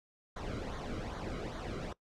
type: noise with flanger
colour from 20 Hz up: brown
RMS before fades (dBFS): -40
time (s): 0.36-1.93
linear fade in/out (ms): 5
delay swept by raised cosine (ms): 0.37 to 1.16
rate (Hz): 2.5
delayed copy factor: -0.7
effects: noise-tail reverb RT60 0.1 s tail -20 dB re dry + low-pass 6000 Hz 12 dB/octave